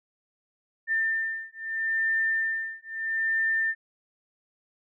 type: beating tone pair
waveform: sine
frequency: 1795 / 1795.77 Hz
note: A6 / A6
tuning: +34 / +35 cents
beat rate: 0.77 Hz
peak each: -28 dBFS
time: 0.87-3.75 s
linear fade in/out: 50 ms
effects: none